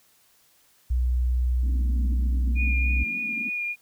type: tone with pitch glide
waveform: sine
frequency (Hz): 61.74 to 62.67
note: B1 to B1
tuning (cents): 0 to +26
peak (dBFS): -20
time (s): 0.9-3.04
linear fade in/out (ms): 10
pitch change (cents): +26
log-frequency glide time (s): 2.57-2.71
type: band-pass noise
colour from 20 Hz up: white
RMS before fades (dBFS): -39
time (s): 1.63-3.5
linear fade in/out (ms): 5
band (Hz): 200 to 260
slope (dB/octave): 48
type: tone with vibrato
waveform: sine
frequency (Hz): 2435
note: D#7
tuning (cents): -38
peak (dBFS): -26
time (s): 2.55-3.76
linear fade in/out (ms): 50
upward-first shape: triangle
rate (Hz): 3.4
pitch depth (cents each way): 21
effects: white hiss -61 dBFS RMS until 3.81 s